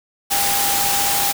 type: tone in noise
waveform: sine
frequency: 802 Hz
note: G5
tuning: 39 cents sharp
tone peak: -23 dBFS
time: 0.3-1.33 s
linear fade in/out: 20 ms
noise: white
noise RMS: -19 dBFS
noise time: 0.3-1.33 s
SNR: -7 dB
effects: none